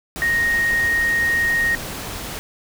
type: tone in noise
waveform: sine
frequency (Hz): 1864.7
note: A#6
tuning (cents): 0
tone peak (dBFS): -16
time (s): 0.22-1.75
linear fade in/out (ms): 0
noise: pink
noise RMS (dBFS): -30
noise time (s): 0.16-2.39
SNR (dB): +11
effects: none